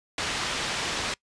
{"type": "low-pass noise", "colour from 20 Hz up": "white", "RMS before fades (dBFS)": -30, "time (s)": [0.18, 1.14], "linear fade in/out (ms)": 2, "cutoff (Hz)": 4200, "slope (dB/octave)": 12, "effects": ["noise-tail reverb RT60 0.1 s tail -24 dB re dry", "resampled to 22050 Hz"]}